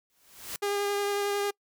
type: noise with exponential growth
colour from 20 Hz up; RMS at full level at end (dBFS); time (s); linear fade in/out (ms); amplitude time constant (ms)
white; -34; 0.1-0.56; 0; 100
type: tone with vibrato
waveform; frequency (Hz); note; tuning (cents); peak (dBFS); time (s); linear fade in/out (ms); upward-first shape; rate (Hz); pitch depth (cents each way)
sawtooth; 405.4; G#4; -42; -23; 0.62-1.51; 10; sine; 11; 11
effects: noise-tail reverb RT60 0.1 s tail -26 dB re dry